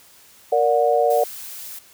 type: chord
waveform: sine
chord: Bb augmented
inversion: none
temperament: just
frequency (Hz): 466.2 / 582.7 / 728.4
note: Bb4 / D5 / F#5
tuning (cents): 0 / -14 / -27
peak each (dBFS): -19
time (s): 0.52-1.24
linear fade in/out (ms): 5
type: noise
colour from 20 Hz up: blue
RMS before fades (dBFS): -35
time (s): 1.1-1.79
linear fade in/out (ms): 5
effects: white hiss -50 dBFS RMS until 1.93 s